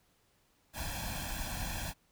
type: noise with comb filter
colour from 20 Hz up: pink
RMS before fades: -38 dBFS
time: 0.73-1.94 s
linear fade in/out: 50 ms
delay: 1.2 ms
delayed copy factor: +0.9
effects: pink hiss -71 dBFS RMS until 2.11 s